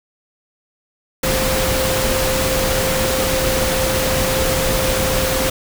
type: tone in noise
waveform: sine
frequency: 523 Hz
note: C5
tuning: 1 cent flat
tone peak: -20 dBFS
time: 1.23-5.5 s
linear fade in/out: 5 ms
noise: pink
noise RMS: -19 dBFS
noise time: 1.23-5.5 s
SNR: -4 dB
effects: none